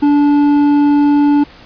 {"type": "tone with hard clipping", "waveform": "triangle", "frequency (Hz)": 290, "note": "D4", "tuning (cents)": -22, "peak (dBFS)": -9, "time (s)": [0.02, 1.44], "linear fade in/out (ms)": 10, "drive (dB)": 10, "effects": ["pink hiss -39 dBFS RMS until 1.65 s", "resampled to 11025 Hz"]}